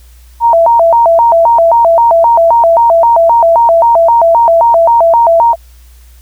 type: tone with vibrato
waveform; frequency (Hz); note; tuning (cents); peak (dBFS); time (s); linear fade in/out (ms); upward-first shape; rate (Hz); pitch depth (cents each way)
sine; 789; G5; +11; -3; 0.4-5.56; 50; square; 3.8; 290
effects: added 60 Hz sine -35 dBFS peak until 6.21 s + white hiss -47 dBFS RMS until 6.21 s